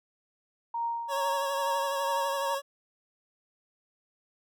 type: tone with tremolo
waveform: sine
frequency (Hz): 932.3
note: A#5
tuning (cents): 0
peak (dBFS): -27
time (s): 0.74-2.55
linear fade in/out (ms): 5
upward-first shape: triangle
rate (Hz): 2.3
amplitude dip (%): 60
type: tone with vibrato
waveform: 25% pulse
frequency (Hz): 554.4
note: C#5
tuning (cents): 0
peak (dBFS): -26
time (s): 1.08-2.62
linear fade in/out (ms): 50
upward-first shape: triangle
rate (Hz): 12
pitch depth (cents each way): 36
effects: none